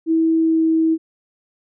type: tone with pitch glide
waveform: sine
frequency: 324.6 to 322.5 Hz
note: E4 to E4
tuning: -27 to -38 cents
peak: -13 dBFS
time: 0.06-0.98 s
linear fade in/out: 50 ms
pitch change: -11 cents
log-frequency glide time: 0.39-0.62 s
effects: none